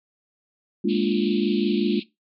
sine chord, Bb dominant seventh, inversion third, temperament equal, 207.7 / 233.1 / 293.7 / 349.2 Hz, Ab3 / Bb3 / D4 / F4, 0 / 0 / 0 / 0 cents, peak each -23 / -26 / -26 / -24 dBFS, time 0.84-2 s, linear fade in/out 10 ms
pink band-pass noise, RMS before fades -38 dBFS, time 0.88-2.04 s, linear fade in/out 20 ms, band 2400 to 4400 Hz, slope 96 dB/octave
effects noise-tail reverb RT60 0.2 s tail -19 dB re dry

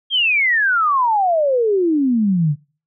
sine exponential sweep, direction down, 3273 to 139.3 Hz, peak -13 dBFS, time 0.1-2.56 s, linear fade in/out 50 ms, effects noise-tail reverb RT60 0.4 s tail -25 dB re dry

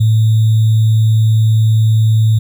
sine tone with sample-and-hold, 110 Hz, A2, in tune, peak -7 dBFS, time 0-2.39 s, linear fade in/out 10 ms, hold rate 3675 Hz, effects none

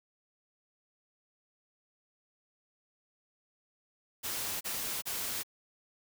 white noise bursts, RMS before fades -36 dBFS, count 3, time 4.23-5.434 s, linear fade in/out 20 ms, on 380 ms, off 32 ms, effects none

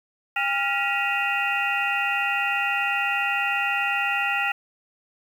sine tone cluster, 804 / 1394 / 1919 / 2507 / 2767 Hz, G5 / F6 / A#6 / D#7 / F7, +44 / -4 / +50 / +12 / -17 cents, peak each -28 dBFS, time 0.36-4.52 s, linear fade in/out 5 ms, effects 8-bit

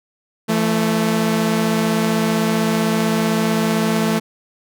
sawtooth tone pair together, 168.91 / 220 Hz, E3 / A3, +43 / 0 cents, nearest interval perfect fourth, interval 457 cents, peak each -17 / -13 dBFS, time 0.48-4.2 s, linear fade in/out 20 ms, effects none

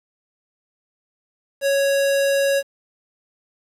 square tone, 554.4 Hz, C#5, in tune, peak -17 dBFS, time 1.61-2.63 s, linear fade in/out 50 ms, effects resampled to 32000 Hz + 8-bit

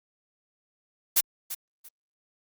blue noise with echo, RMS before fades -20 dBFS, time 1.16-1.21 s, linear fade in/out 10 ms, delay 340 ms, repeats 2, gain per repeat -13 dB, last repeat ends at 1.89 s, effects Opus 48 kbps

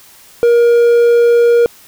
triangle tone, 472.8 Hz, A#4, 24 cents sharp, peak -4 dBFS, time 0.43-1.66 s, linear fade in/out 0 ms, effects white hiss -42 dBFS RMS until 1.87 s

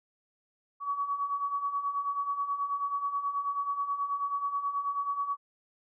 sine beating tone pair, 1125 / 1134.3 Hz, C#6 / C#6, +25 / +39 cents, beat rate 9.3 Hz, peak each -36 / -30 dBFS, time 0.8-5.37 s, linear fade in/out 50 ms, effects none

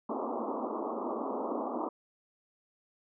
pink band-pass noise, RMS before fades -35 dBFS, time 0.09-1.89 s, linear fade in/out 5 ms, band 220 to 1200 Hz, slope 96 dB/octave, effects none

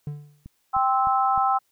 triangle tone with exponential decay, 146.83 Hz, D3, in tune, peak -24 dBFS, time 0.07-0.45 s, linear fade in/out 2 ms, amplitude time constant 82 ms
click train, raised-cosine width 5 ms, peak -28 dBFS, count 4, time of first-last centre 0.46-1.377 s, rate 3.27 Hz
harmonic tone, 261.6 Hz, C4, in tune, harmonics 3 / 4 / 5, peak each -21 / -26 / -23 dBFS, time 0.73-1.59 s, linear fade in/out 20 ms
effects white hiss -69 dBFS RMS until 1.71 s

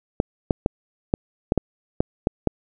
clicks, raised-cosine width 2 ms, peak -4 dBFS, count 9, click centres 0.201 / 0.508 / 0.661 / 1.139 / 1.521 / 1.577 / 2.005 / 2.271 / 2.473 s, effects none

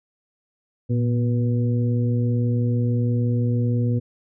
harmonic tone with a mistuned harmonic, 121.5 Hz, B2, 28 cents flat, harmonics 1 / 2 / 3 / 4, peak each -19 / -25 / -35 / -32 dBFS, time 0.89-4 s, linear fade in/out 20 ms, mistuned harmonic 1, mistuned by -67 cents, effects none

